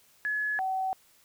sine tone pair in turn, 1700 / 759 Hz, G#6 / F#5, +40 / +44 cents, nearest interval octave + major second, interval 1396 cents, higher first, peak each -27 dBFS, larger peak neither, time 0.25-0.59 / 0.59-0.93 s, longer neither, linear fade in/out 0 ms, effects white hiss -62 dBFS RMS until 1.24 s

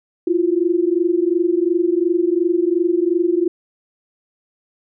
sine tone pair together, 335.7 / 358.5 Hz, E4 / F4, +32 / +45 cents, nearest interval minor second, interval 113 cents, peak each -17 dBFS, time 0.27-3.48 s, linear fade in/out 5 ms, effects none

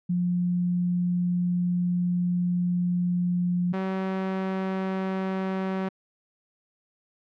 sine / sawtooth tone pair in turn, 177.2 / 189.94 Hz, F3 / F#3, +25 / +46 cents, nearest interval minor second, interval 121 cents, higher second, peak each -22 dBFS, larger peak neither, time 0.09-3.73 / 3.73-5.89 s, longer first, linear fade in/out 10 ms, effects low-pass 2000 Hz 12 dB/octave

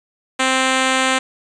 5% pulse tone, 261.6 Hz, C4, in tune, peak -3 dBFS, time 0.39-1.19 s, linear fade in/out 10 ms, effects resampled to 22050 Hz + 7-bit

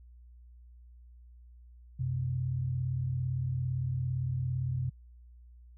sine tone pair together, 90.9 / 128.55 Hz, F#2 / C3, -30 / -30 cents, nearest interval tritone, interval 600 cents, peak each -36 / -30 dBFS, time 1.99-4.9 s, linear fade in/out 10 ms, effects added 60 Hz sine -51 dBFS peak until 5.77 s

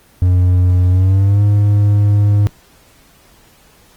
triangle tone with pitch glide, 90.5 to 102.76 Hz, F#2 to G#2, -38 to -18 cents, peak -6 dBFS, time 0.22-2.47 s, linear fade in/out 0 ms, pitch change +220 cents, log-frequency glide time 0.89-1.42 s, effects pink hiss -48 dBFS RMS until 3.96 s + Opus 24 kbps

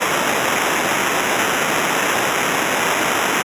white noise with sample-and-hold, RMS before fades -18 dBFS, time 0-3.43 s, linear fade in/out 20 ms, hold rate 4410 Hz, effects high-pass 200 Hz 12 dB/octave + resampled to 32000 Hz

